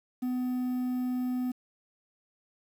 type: tone with quantisation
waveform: triangle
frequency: 251 Hz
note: B3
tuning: 28 cents sharp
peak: -26 dBFS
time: 0.22-1.52 s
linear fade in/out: 10 ms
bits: 9
effects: none